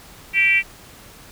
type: tone with frequency modulation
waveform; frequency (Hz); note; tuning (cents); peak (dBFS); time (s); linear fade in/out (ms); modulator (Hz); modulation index
sine; 2333; D7; -12; -13; 0.33-0.63; 50; 379; 0.84
effects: pink hiss -44 dBFS RMS until 1.31 s